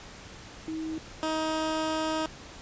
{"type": "tone pair in turn", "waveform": ["sine", "15% pulse"], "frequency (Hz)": [318.1, 315.4], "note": ["D#4", "D#4"], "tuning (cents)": [38, 24], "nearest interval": "unison", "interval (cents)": 14, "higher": "first", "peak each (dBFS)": [-31, -21], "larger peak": "second", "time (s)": [[0.68, 0.98], [1.23, 2.26]], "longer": "second", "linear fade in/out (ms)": 0, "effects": ["pink hiss -46 dBFS RMS until 2.61 s", "resampled to 16000 Hz"]}